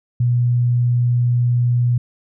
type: tone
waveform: sine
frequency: 121.6 Hz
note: B2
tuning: 26 cents flat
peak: -13 dBFS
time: 0.2-1.98 s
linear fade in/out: 5 ms
effects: none